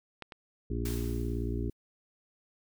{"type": "clicks", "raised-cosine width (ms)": 0.3, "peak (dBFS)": [-24, -28], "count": 2, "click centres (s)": [0.223, 0.322]}
{"type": "harmonic tone", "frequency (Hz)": 58.27, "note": "A#1", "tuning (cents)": 0, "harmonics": [1, 2, 4, 5, 6, 7], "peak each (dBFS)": [-33, -36, -39, -40, -41, -41], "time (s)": [0.7, 1.7], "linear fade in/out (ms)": 5}
{"type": "noise with exponential decay", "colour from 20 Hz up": "white", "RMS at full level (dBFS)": -40, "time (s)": [0.85, 1.73], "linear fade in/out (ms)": 5, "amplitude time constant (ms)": 190}
{"effects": []}